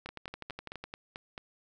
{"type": "two click trains", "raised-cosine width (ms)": 0.3, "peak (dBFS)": [-24, -24], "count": [7, 10], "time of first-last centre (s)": [[0.06, 1.379], [0.09, 0.84]], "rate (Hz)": [4.55, 12], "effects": []}